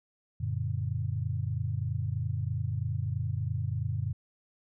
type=chord; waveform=sine; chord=Gb augmented; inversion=none; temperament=just; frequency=92.5 / 115.62 / 144.53 Hz; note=Gb2 / Bb2 / D3; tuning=0 / -14 / -27 cents; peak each=-33 / -32 / -35 dBFS; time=0.4-4.13 s; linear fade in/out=10 ms; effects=none